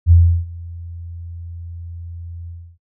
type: tone with ADSR envelope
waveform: sine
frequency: 85.1 Hz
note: F2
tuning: 44 cents flat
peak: -5 dBFS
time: 0.06-2.78 s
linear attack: 51 ms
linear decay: 340 ms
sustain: -24 dB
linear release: 300 ms
effects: noise-tail reverb RT60 0.1 s tail -19 dB re dry